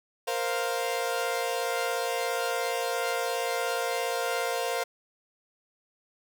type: chord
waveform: sawtooth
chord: Bb suspended second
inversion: none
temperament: equal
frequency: 466.2 / 523.3 / 698.5 Hz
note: Bb4 / C5 / F5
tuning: 0 / 0 / 0 cents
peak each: -28 dBFS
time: 0.27-4.84 s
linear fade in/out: 10 ms
effects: none